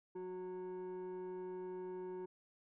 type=tone with frequency modulation; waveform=sine; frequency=367.4 Hz; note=F#4; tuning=12 cents flat; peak=-40 dBFS; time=0.15-2.26 s; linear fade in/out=10 ms; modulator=549 Hz; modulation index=0.5; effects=tanh soft clip ceiling -41 dBFS